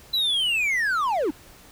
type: linear sweep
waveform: triangle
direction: down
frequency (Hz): 4011 to 256.3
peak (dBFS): -19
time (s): 0.13-1.31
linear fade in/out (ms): 10
effects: pink hiss -49 dBFS RMS until 1.71 s